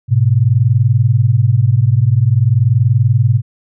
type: tone pair together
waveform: sine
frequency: 106.84 / 127.3 Hz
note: G#2 / C3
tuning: +50 / -47 cents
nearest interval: minor third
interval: 303 cents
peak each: -11 dBFS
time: 0.08-3.42 s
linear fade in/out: 50 ms
effects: none